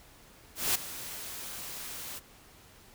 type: noise with ADSR envelope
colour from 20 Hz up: white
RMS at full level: -26 dBFS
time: 0.55-2.2 s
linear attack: 200 ms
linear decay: 9 ms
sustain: -15 dB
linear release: 24 ms
effects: pink hiss -56 dBFS RMS until 2.94 s